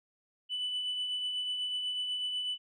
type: tone with tremolo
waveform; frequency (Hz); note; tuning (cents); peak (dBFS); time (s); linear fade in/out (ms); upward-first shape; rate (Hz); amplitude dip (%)
sine; 2986; F#7; +15; -28; 0.49-2.58; 50; triangle; 8.1; 45
effects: tanh soft clip ceiling -29 dBFS